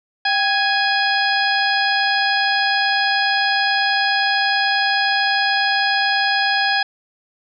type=harmonic tone with a mistuned harmonic; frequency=830.6 Hz; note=G#5; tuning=in tune; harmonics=1 / 2 / 3 / 4 / 5 / 6; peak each=-20 / -19 / -26 / -25 / -28 / -24 dBFS; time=0.25-6.83 s; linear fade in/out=5 ms; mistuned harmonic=1; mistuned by=-91 cents; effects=none